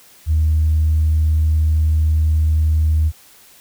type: tone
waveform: sine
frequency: 78.1 Hz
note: D#2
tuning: 7 cents sharp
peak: -11 dBFS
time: 0.26-3.12 s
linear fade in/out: 50 ms
effects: tanh soft clip ceiling -8 dBFS + white hiss -47 dBFS RMS until 3.6 s